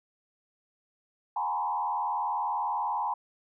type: tone with frequency modulation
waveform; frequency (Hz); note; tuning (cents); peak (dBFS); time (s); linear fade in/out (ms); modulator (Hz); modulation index
sine; 910; A#5; -42; -27; 1.36-3.14; 5; 80.1; 1.5
effects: none